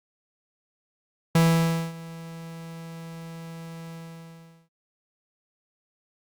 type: tone with ADSR envelope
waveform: 45% pulse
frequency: 164.9 Hz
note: E3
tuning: 1 cent sharp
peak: -15 dBFS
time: 1.35-4.69 s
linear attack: 4 ms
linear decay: 570 ms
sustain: -22 dB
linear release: 790 ms
effects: noise-tail reverb RT60 0.1 s tail -25 dB re dry + Opus 48 kbps